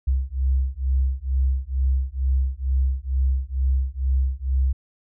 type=beating tone pair; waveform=sine; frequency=64.8 / 67 Hz; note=C2 / C2; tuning=-16 / +42 cents; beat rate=2.2 Hz; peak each=-22 dBFS; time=0.07-4.73 s; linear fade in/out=10 ms; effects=none